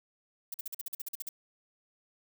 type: noise bursts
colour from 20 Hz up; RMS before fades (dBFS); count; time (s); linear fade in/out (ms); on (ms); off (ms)
violet; -37; 12; 0.52-1.29; 5; 22; 46
effects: none